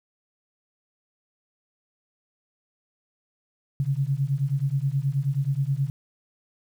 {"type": "beating tone pair", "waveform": "sine", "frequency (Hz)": [133.4, 142.8], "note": ["C3", "D3"], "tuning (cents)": [34, -48], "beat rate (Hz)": 9.4, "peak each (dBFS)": -25, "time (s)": [3.8, 5.9], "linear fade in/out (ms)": 0, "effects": ["9-bit"]}